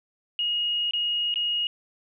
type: tone with dropouts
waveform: sine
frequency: 2875 Hz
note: F7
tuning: 50 cents sharp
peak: -23 dBFS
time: 0.39-1.67 s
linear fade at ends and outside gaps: 1 ms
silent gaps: 0.91-0.935 / 1.341-1.358 s
effects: none